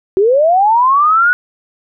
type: linear sweep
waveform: sine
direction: up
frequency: 366 to 1480 Hz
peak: -7 dBFS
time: 0.17-1.33 s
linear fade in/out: 0 ms
effects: none